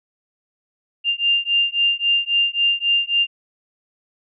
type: beating tone pair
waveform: sine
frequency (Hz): 2794 / 2797.7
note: F7 / F7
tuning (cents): 0 / +2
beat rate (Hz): 3.7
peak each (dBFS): -19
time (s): 1.04-3.27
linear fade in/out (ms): 50
effects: none